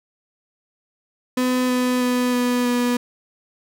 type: tone with pitch steps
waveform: 35% pulse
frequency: 252.7 / 250.5 / 248.4 / 246.2 / 244.1 Hz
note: B3 / B3 / B3 / B3 / B3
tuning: +40 / +25 / +10 / -5 / -20 cents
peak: -16 dBFS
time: 1.37-2.97 s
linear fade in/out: 5 ms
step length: 320 ms
effects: none